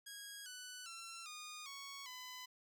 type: tone with pitch steps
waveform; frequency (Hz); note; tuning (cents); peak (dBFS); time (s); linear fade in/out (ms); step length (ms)
10% pulse; 1645 / 1491.1 / 1351.7 / 1225.3 / 1110.7 / 1006.8; G#6 / F#6 / E6 / D#6 / C#6 / B5; -17 / +13 / +43 / -27 / +3 / +33; -40; 0.06-2.46; 10; 400
effects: none